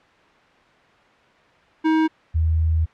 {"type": "tone pair in turn", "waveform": ["square", "sine"], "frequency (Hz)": [317.2, 80.36], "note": ["D#4", "E2"], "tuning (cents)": [33, -44], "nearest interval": "2 octaves", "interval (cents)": 2377, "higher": "first", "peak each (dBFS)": -16, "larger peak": "neither", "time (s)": [[1.84, 2.08], [2.34, 2.86]], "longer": "second", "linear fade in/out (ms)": 20, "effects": ["white hiss -53 dBFS RMS until 2.93 s", "low-pass 2000 Hz 12 dB/octave"]}